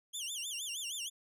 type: tone with vibrato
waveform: 20% pulse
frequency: 3136 Hz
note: G7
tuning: in tune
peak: -32 dBFS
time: 0.13-1.1 s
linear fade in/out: 20 ms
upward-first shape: sine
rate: 6.4 Hz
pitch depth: 230 cents each way
effects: none